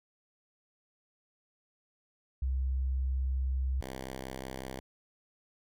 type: tone pair in turn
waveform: sine / 5% pulse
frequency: 65.41 / 65.41 Hz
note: C2 / C2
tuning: 0 / 0 cents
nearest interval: unison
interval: 0 cents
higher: neither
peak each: -28 / -28 dBFS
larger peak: neither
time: 2.42-3.81 / 3.81-4.8 s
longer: first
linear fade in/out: 5 ms
effects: none